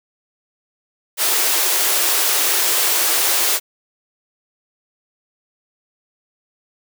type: high-pass noise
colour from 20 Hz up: white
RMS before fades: -17 dBFS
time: 1.17-3.6 s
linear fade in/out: 50 ms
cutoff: 310 Hz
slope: 96 dB/octave
effects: none